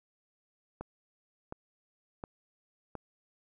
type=click train; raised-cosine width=1 ms; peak=-25 dBFS; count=4; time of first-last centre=0.81-2.953 s; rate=1.4 Hz; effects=none